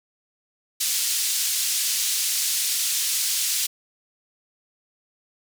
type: band-pass noise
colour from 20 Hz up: white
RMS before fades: -24 dBFS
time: 0.8-3.67 s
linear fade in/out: 10 ms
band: 3500 to 9900 Hz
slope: 12 dB/octave
effects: none